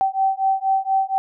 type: beating tone pair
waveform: sine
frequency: 770 / 774.2 Hz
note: G5 / G5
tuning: -31 / -22 cents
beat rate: 4.2 Hz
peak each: -20 dBFS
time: 0.01-1.18 s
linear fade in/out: 0 ms
effects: none